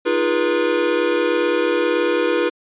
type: chord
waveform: square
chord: F half-diminished seventh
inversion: third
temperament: equal with one note detuned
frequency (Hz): 311.1 / 349.2 / 415.3 / 484.6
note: Eb4 / F4 / Ab4 / Cb5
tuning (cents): 0 / 0 / 0 / -33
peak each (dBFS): -25 / -22 / -25 / -20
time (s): 0.05-2.5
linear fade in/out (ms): 20
effects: resampled to 8000 Hz